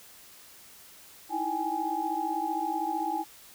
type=tone cluster; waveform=sine; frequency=315.6 / 331.2 / 789 / 842 Hz; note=D#4 / E4 / G5 / G#5; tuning=+25 / +8 / +11 / +24 cents; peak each=-37 / -36 / -34 / -30 dBFS; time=1.29-3.25 s; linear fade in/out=50 ms; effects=white hiss -52 dBFS RMS until 3.54 s